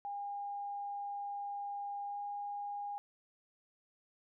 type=tone with pitch glide; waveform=sine; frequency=810 to 815.2 Hz; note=G#5 to G#5; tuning=-43 to -32 cents; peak=-38 dBFS; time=0.05-2.98 s; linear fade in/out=0 ms; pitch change=+11 cents; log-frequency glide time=2.06-2.19 s; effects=none